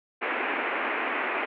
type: band-pass noise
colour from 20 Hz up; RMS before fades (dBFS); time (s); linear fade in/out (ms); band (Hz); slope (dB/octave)
white; -29; 0.21-1.46; 20; 250 to 2500; 48
effects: none